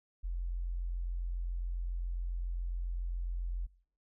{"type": "tone", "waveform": "sine", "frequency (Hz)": 43.65, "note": "F1", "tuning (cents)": 0, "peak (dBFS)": -33, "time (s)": [0.23, 3.67], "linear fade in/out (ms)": 20, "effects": ["noise-tail reverb RT60 0.6 s tail -23 dB re dry"]}